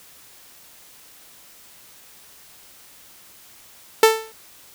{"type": "tone with exponential decay", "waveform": "sawtooth", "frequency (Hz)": 443.2, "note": "A4", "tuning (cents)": 13, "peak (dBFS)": -3, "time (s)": [4.03, 4.32], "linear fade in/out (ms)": 2, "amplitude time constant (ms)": 62, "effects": ["white hiss -48 dBFS RMS until 4.74 s"]}